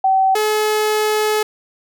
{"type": "tone pair in turn", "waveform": ["sine", "sawtooth"], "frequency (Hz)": [766, 427.4], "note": ["G5", "G#4"], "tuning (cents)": [-40, 50], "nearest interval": "minor seventh", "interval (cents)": 1010, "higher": "first", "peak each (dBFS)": -11, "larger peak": "neither", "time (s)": [[0.04, 0.35], [0.35, 1.43]], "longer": "second", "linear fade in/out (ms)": 5, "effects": []}